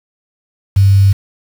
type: tone with quantisation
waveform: sine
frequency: 98 Hz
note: G2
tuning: in tune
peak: -5 dBFS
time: 0.76-1.13 s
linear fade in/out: 10 ms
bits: 5
effects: none